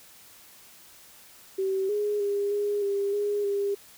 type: tone with pitch steps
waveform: sine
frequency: 384.1 / 415.6 / 404.4 / 411 / 399.8 / 411.4 / 401.8 Hz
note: G4 / G#4 / G#4 / G#4 / G4 / G#4 / G4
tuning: -35 / +1 / -46 / -18 / +34 / -16 / +43 cents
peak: -24 dBFS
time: 1.58-3.75 s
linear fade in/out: 10 ms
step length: 310 ms
effects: white hiss -52 dBFS RMS until 3.97 s